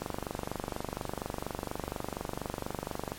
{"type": "click train", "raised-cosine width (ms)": 1, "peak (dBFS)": -19, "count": 76, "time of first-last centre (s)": [0.02, 3.119], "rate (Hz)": 24.2, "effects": ["pink hiss -46 dBFS RMS until 3.18 s", "MP3 64 kbps"]}